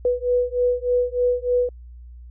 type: beating tone pair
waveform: sine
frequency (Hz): 491.1 / 494.4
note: B4 / B4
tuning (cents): -10 / +2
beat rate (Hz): 3.3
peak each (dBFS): -21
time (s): 0.05-1.69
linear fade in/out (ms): 2
effects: added 60 Hz sine -38 dBFS peak until 2.3 s